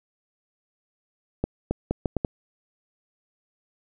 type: accelerating click train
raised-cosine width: 2 ms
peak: -10 dBFS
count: 6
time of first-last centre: 1.44-2.248 s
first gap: 270 ms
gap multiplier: 0.74
effects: none